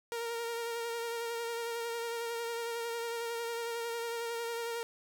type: tone with vibrato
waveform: sawtooth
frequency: 465.6 Hz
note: A#4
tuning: 2 cents flat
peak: -31 dBFS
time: 0.12-4.83 s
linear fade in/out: 0 ms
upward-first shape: sine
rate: 11 Hz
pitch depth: 23 cents each way
effects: none